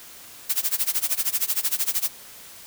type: noise with tremolo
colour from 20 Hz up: blue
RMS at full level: -21 dBFS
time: 0.49-2.09 s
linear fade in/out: 10 ms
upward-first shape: sine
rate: 13 Hz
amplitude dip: 95%
effects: white hiss -44 dBFS RMS until 2.66 s